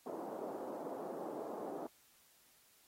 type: band-pass noise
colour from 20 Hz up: pink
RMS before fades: -44 dBFS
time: 0.06-1.87 s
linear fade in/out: 5 ms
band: 280 to 850 Hz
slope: 24 dB/octave
effects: white hiss -68 dBFS RMS until 2.87 s + AAC 48 kbps